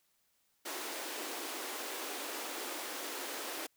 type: high-pass noise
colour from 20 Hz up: pink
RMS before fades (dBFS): -41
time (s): 0.65-3.67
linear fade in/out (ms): 10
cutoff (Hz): 280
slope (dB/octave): 48
effects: white hiss -75 dBFS RMS until 3.76 s